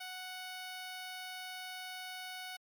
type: tone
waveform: 10% pulse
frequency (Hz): 740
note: F#5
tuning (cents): 0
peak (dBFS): -34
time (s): 0-2.57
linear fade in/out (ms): 10
effects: MP3 96 kbps